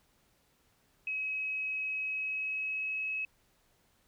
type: tone with pitch glide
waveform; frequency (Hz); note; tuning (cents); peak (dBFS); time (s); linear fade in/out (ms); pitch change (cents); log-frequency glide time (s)
sine; 2553 to 2571; D#7 to E7; +44 to -44; -32; 1.07-3.25; 2; +12; 2.04-3.11
effects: pink hiss -70 dBFS RMS until 4.07 s